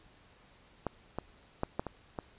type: clicks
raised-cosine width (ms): 1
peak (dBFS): -18 / -20 / -16 / -17 / -23 / -22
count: 6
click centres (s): 0.867 / 1.186 / 1.634 / 1.795 / 1.867 / 2.188
effects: pink hiss -61 dBFS RMS until 2.38 s + resampled to 8000 Hz